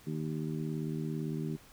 harmonic tone, 77.78 Hz, D#2, in tune, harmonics 2 / 3 / 4 / 5, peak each -35 / -39 / -41 / -43 dBFS, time 0.06-1.57 s, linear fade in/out 20 ms, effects pink hiss -58 dBFS RMS until 1.72 s

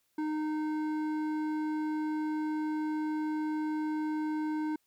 sine tone with hard clipping, 307.8 Hz, D#4, 19 cents flat, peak -32 dBFS, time 0.18-4.76 s, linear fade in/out 5 ms, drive 10 dB, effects white hiss -75 dBFS RMS until 4.86 s

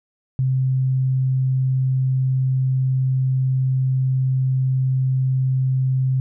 sine tone, 130.81 Hz, C3, in tune, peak -16 dBFS, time 0.39-6.2 s, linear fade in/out 0 ms, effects none

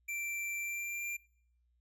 square tone with pitch glide, 2349 to 2378 Hz, D7 to D7, 0 to +21 cents, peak -37 dBFS, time 0.08-1.17 s, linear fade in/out 10 ms, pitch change +21 cents, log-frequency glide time 0.6-1.05 s, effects noise-tail reverb RT60 0.6 s tail -23 dB re dry + added 60 Hz sine -70 dBFS peak until 1.8 s

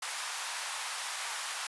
pink high-pass noise, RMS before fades -37 dBFS, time 0.02-1.67 s, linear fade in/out 5 ms, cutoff 840 Hz, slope 24 dB/octave, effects resampled to 24000 Hz

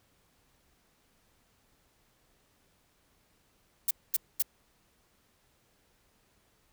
violet noise bursts, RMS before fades -26 dBFS, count 3, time 3.88-4.424 s, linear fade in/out 5 ms, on 28 ms, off 230 ms, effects pink hiss -69 dBFS RMS until 6.72 s

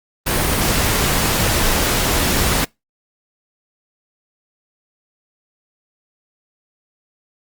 pink noise, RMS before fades -17 dBFS, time 0.26-2.65 s, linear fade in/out 10 ms, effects noise-tail reverb RT60 0.2 s tail -25 dB re dry + Opus 32 kbps

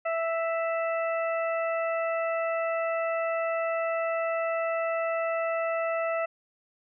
harmonic tone, 660 Hz, E5, 2 cents sharp, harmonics 1 / 2 / 3 / 4, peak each -27 / -33 / -37 / -39 dBFS, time 0.05-6.26 s, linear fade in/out 10 ms, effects none

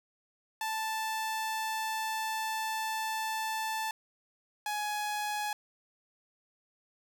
sawtooth tone pair in turn, 880 / 837.8 Hz, A5 / G#5, 0 / +15 cents, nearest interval minor second, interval 85 cents, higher first, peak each -28 dBFS, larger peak neither, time 0.61-3.91 / 4.66-5.53 s, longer first, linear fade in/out 2 ms, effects none

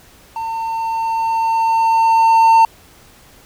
triangle tone with level ramp, 904 Hz, A5, 47 cents sharp, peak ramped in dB -19 to -4 dBFS, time 0.36-2.65 s, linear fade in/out 2 ms, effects pink hiss -46 dBFS RMS until 3.45 s

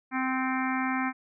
harmonic tone with a mistuned harmonic, 260 Hz, C4, 11 cents flat, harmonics 1 / 3 / 4 / 5 / 6 / 7 / 8 / 9, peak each -29 / -34 / -35 / -36 / -37 / -37 / -38 / -39 dBFS, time 0.11-1.13 s, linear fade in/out 50 ms, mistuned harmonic 8, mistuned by +30 cents, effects none

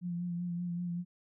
sine tone with vibrato, 174.61 Hz, F3, in tune, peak -33 dBFS, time 0.01-1.05 s, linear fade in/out 50 ms, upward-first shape sine, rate 5.2 Hz, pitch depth 29 cents each way, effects none

